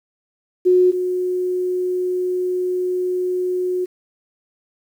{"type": "tone pair in turn", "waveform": "sine", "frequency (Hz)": [364.1, 364.1], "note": ["F#4", "F#4"], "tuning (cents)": [-28, -28], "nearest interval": "unison", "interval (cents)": 0, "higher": "neither", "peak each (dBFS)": [-10, -18], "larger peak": "first", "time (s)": [[0.65, 0.92], [0.92, 3.86]], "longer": "second", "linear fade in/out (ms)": 20, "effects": ["8-bit"]}